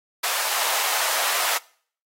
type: high-pass noise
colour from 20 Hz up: pink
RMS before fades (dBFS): -24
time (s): 0.23-1.58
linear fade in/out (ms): 10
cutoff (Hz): 660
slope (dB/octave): 24
effects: noise-tail reverb RT60 0.5 s tail -22 dB re dry + AAC 48 kbps